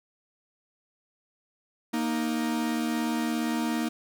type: tone pair together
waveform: 45% pulse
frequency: 233.8 / 311.1 Hz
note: A#3 / D#4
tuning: +5 / 0 cents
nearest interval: perfect fourth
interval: 495 cents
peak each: -28 / -30 dBFS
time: 1.93-3.89 s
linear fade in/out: 10 ms
effects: none